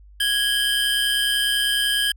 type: tone cluster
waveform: square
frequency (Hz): 1654 / 3062 / 3192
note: G#6 / G7 / G7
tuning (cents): -8 / -41 / +31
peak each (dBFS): -24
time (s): 0.2-2.12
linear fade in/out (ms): 5
effects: added 50 Hz sine -44 dBFS peak until 2.16 s